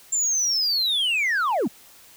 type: linear sweep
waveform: sine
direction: down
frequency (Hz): 7320 to 171.1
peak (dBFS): -17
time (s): 0.12-1.68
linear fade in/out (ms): 10
effects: tanh soft clip ceiling -19 dBFS + white hiss -50 dBFS RMS until 2.16 s